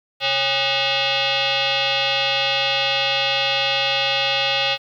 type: tone with frequency modulation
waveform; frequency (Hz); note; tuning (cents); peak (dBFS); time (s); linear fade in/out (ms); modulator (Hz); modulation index
sine; 130.81; C3; 0; -17; 0.2-4.78; 50; 681; 5.7
effects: 9-bit